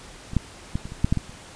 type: clicks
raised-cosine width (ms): 5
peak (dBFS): -21 / -7 / -12 / -22 / -24 / -6 / -7 / -12 / -29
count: 9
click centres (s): 0.334 / 0.367 / 0.755 / 0.855 / 0.921 / 1.045 / 1.125 / 1.173 / 1.295
effects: pink hiss -44 dBFS RMS until 1.55 s + resampled to 22050 Hz